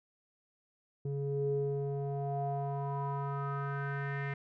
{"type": "tone with low-pass filter sweep", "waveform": "square", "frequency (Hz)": 140.1, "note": "C#3", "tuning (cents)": 19, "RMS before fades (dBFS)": -35, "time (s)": [1.05, 4.34], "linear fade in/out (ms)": 5, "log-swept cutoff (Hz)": [330, 2000], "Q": 5.5, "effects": []}